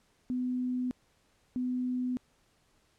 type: tone pair in turn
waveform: sine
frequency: 251 / 251 Hz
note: B3 / B3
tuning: +28 / +28 cents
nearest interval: unison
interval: 0 cents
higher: neither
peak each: -29 / -29 dBFS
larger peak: neither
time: 0.3-0.91 / 1.56-2.17 s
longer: neither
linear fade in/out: 0 ms
effects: pink hiss -69 dBFS RMS until 2.98 s + low-pass 10000 Hz 12 dB/octave